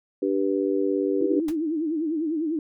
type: harmonic tone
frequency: 97.5 Hz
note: G2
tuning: 9 cents flat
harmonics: 3 / 4 / 5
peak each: -25 / -24 / -28 dBFS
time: 0.22-1.4 s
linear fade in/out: 5 ms
type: tone with vibrato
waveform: sine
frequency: 316 Hz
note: D#4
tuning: 27 cents sharp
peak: -23 dBFS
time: 1.21-2.59 s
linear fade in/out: 2 ms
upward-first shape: sine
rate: 10 Hz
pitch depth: 120 cents each way
type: noise with exponential decay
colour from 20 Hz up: pink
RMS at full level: -33 dBFS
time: 1.48-1.56 s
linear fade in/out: 5 ms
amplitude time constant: 17 ms
effects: none